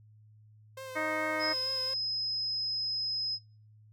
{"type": "tone with vibrato", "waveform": "sawtooth", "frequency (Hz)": 523.3, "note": "C5", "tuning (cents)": 0, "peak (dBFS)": -37, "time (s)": [0.77, 1.94], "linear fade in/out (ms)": 5, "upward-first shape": "sine", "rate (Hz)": 4.5, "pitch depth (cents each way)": 25}
{"type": "harmonic tone", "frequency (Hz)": 311.1, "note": "D#4", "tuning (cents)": 0, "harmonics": [1, 2, 3, 4, 5, 6, 7], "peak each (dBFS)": [-39, -35, -40, -38, -39, -39, -36], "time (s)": [0.95, 1.54], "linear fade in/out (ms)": 20}
{"type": "tone", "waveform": "sine", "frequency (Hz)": 5090, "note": "D#8", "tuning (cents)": 39, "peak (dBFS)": -30, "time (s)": [1.39, 3.39], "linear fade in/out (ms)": 50}
{"effects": ["noise-tail reverb RT60 0.5 s tail -26 dB re dry", "added 107 Hz sine -55 dBFS peak until 3.92 s"]}